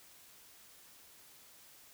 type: silence
effects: white hiss -59 dBFS RMS until 1.93 s